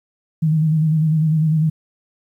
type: tone with vibrato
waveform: sine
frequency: 156.7 Hz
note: D#3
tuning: 13 cents sharp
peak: -13 dBFS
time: 0.42-1.7 s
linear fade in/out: 10 ms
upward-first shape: square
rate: 10 Hz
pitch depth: 39 cents each way
effects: 9-bit